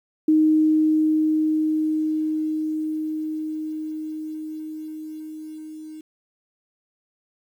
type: tone with level ramp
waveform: sine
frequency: 311.1 Hz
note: D#4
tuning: in tune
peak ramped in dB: -13 to -35 dBFS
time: 0.28-6.01 s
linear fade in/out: 5 ms
effects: 9-bit